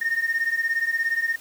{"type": "beating tone pair", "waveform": "sine", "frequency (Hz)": [1823, 1840], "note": ["A#6", "A#6"], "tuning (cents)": [-39, -23], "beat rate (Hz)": 17, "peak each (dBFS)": [-24, -22], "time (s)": [0.01, 1.36], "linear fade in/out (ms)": 10, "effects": ["tanh soft clip ceiling -17 dBFS", "white hiss -47 dBFS RMS until 1.4 s"]}